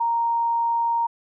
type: tone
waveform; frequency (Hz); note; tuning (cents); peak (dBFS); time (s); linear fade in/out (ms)
sine; 931; A#5; -2; -19; 0-1.07; 10
effects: none